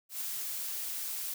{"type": "noise with ADSR envelope", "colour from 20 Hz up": "blue", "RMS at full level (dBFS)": -35, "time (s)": [0.09, 1.34], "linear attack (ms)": 120, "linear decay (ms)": 8, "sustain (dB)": -2, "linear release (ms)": 4, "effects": []}